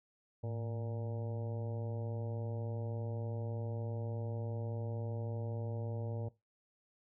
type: harmonic tone with a mistuned harmonic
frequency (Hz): 116.54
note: A#2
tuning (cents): 0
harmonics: 1 / 2 / 3 / 4 / 5 / 6 / 7 / 8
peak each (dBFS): -37 / -49 / -52 / -46 / -48 / -59 / -56 / -62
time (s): 0.43-6.29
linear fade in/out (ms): 10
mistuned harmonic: 1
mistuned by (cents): -110
effects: noise-tail reverb RT60 0.2 s tail -18 dB re dry